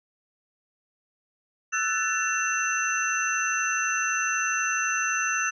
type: tone cluster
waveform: sine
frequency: 1324 / 1492 / 1751 / 2708 / 6120 Hz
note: E6 / F#6 / A6 / E7 / G8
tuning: +7 / +14 / -9 / +46 / -42 cents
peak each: -30 dBFS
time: 1.72-5.51 s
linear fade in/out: 20 ms
effects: none